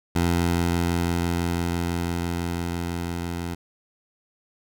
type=tone with level ramp; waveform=15% pulse; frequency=86 Hz; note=F2; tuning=26 cents flat; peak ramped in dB=-13 to -22 dBFS; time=0.15-3.55 s; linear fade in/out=10 ms; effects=none